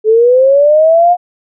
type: linear sweep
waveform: sine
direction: up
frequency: 425.9 to 720 Hz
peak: -4 dBFS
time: 0.04-1.17 s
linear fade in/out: 50 ms
effects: none